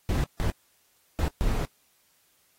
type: noise bursts at uneven times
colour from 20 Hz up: brown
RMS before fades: -25 dBFS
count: 4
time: 0.09-0.24 / 0.4-0.5 / 1.19-1.28 / 1.41-1.65 s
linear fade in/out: 0 ms
effects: white hiss -66 dBFS RMS until 2.58 s + AAC 48 kbps